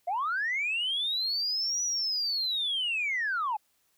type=linear two-way sweep; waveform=sine; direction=up then down; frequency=659.3 to 5920 to 807 Hz; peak=-26 dBFS; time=0.07-3.57 s; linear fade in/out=10 ms; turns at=1.83 s; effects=tanh soft clip ceiling -23 dBFS + white hiss -71 dBFS RMS until 3.97 s